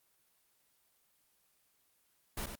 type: noise with echo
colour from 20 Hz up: pink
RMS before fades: -38 dBFS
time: 2.37-2.46 s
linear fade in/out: 5 ms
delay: 95 ms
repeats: 1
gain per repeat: -6 dB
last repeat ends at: 2.555 s
effects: white hiss -73 dBFS RMS until 2.59 s + Opus 24 kbps

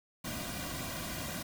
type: noise with comb filter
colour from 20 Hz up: pink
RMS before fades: -39 dBFS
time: 0.24-1.43 s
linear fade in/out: 10 ms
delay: 2.3 ms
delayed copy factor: -0.7
effects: none

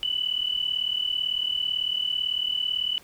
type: tone pair together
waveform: sine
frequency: 2960 / 2998 Hz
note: F#7 / F#7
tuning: 0 / +22 cents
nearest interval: unison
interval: 22 cents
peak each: -27 dBFS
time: 0.03-2.98 s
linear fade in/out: 0 ms
effects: pink hiss -53 dBFS RMS until 3.03 s

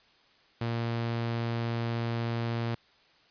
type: tone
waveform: sawtooth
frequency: 116.54 Hz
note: A#2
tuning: in tune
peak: -25 dBFS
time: 0.61-2.75 s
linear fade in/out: 5 ms
effects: white hiss -62 dBFS RMS until 3.3 s + resampled to 11025 Hz

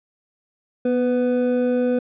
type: tone pair together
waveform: triangle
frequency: 245.6 / 498.6 Hz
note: B3 / B4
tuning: -9 / +16 cents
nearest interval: octave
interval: 1225 cents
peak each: -18 dBFS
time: 0.85-1.99 s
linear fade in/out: 5 ms
effects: resampled to 8000 Hz

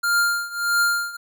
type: tone with tremolo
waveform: square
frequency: 1400 Hz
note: F6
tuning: 4 cents sharp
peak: -16 dBFS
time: 0.03-1.17 s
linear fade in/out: 10 ms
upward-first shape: triangle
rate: 1.6 Hz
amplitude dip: 90%
effects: none

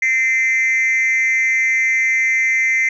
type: tone with frequency modulation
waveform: sine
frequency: 2078 Hz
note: C7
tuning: 12 cents flat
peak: -11 dBFS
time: 0.02-2.89 s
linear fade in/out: 5 ms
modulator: 252 Hz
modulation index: 0.56
effects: tanh soft clip ceiling -12 dBFS

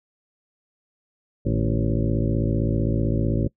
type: harmonic tone with a mistuned harmonic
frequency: 55.6 Hz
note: A1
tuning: 19 cents sharp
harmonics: 1 / 2 / 3 / 4 / 5 / 6 / 7 / 9 / 10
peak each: -26 / -24 / -28 / -28 / -29 / -30 / -33 / -36 / -34 dBFS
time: 1.45-3.48 s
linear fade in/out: 10 ms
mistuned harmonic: 3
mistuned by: -130 cents
effects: noise-tail reverb RT60 0.1 s tail -23 dB re dry

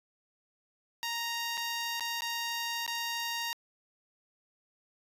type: tone with dropouts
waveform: 10% pulse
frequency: 932.3 Hz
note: A#5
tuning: in tune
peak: -24 dBFS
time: 1.03-3.53 s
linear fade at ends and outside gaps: 0 ms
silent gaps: 1.572-1.577 / 1.997-2.007 / 2.207-2.22 / 2.864-2.878 s
effects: resampled to 32000 Hz

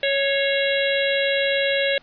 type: harmonic tone with a mistuned harmonic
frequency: 554.4 Hz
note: C#5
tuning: in tune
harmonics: 1 / 3 / 4 / 5 / 6 / 7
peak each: -21 / -26 / -27 / -28 / -29 / -29 dBFS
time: 0.03-1.98 s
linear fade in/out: 2 ms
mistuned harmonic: 4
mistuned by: -40 cents
effects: pink hiss -52 dBFS RMS until 2.02 s + resampled to 11025 Hz

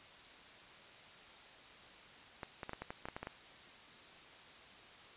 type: clicks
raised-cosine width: 0.5 ms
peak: -27 dBFS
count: 11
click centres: 2.432 / 2.632 / 2.694 / 2.733 / 2.82 / 2.905 / 3.055 / 3.086 / 3.165 / 3.23 / 3.271 s
effects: white hiss -56 dBFS RMS until 5.16 s + resampled to 8000 Hz

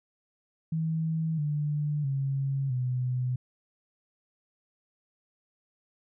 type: tone with pitch steps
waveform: sine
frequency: 160.8 / 148.31 / 136.79 / 126.16 Hz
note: E3 / D3 / C#3 / B2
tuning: -43 / +17 / -23 / +37 cents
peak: -26 dBFS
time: 0.72-3.36 s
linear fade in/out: 5 ms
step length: 660 ms
effects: none

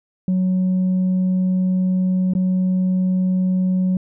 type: tone with dropouts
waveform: sine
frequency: 185 Hz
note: F#3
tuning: in tune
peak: -13 dBFS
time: 0.28-3.97 s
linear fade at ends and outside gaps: 2 ms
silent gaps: 2.336-2.351 s
effects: tanh soft clip ceiling -14 dBFS

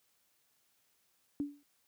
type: tone with exponential decay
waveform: sine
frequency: 287.7 Hz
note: D4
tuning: 36 cents flat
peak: -29 dBFS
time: 1.4-1.63 s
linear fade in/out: 0 ms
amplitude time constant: 50 ms
effects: white hiss -74 dBFS RMS until 1.87 s + high-pass 60 Hz 12 dB/octave

